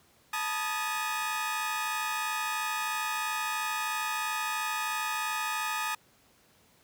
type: tone cluster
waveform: 25% pulse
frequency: 871 / 964 / 1239 / 1679 Hz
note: A5 / B5 / D#6 / G#6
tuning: -18 / -42 / -8 / +18 cents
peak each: -31 / -36 / -29 / -37 dBFS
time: 0.33-5.95 s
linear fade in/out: 5 ms
effects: pink hiss -63 dBFS RMS until 6.83 s + high-pass 80 Hz 12 dB/octave